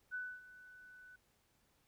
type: tone with ADSR envelope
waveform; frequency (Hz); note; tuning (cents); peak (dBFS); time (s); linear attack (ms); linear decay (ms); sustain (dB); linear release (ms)
sine; 1494; F#6; +16; -38; 0.11-1.16; 34; 260; -17; 6
effects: pink hiss -75 dBFS RMS until 1.87 s